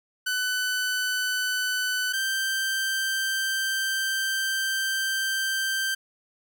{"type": "tone pair in turn", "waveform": "sawtooth", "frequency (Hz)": [1500, 1564.9], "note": ["F#6", "G6"], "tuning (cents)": [23, -3], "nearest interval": "minor second", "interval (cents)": 74, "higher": "second", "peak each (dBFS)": -21, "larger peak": "neither", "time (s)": [[0.26, 2.13], [2.13, 5.95]], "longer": "second", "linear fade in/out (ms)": 10, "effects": []}